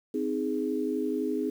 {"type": "chord", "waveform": "sine", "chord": "Ab major", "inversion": "first", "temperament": "just", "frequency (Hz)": [259.6, 311.5, 415.3], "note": ["C4", "Eb4", "Ab4"], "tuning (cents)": [-13, 2, 0], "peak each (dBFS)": -31, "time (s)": [0.14, 1.5], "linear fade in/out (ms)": 5, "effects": ["9-bit"]}